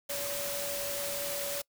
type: tone in noise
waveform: sine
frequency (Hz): 569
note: C#5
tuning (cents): +45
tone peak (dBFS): -37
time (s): 0.09-1.62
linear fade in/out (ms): 10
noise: white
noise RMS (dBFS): -36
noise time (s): 0.09-1.62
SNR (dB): -4
effects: noise-tail reverb RT60 0.1 s tail -24 dB re dry